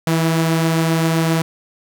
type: tone pair together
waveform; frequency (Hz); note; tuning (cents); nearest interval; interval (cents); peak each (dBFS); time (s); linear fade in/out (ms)
sawtooth; 162.6 / 332.8; E3 / E4; -23 / +17; octave; 1240; -11 / -21; 0.07-1.42; 2
effects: none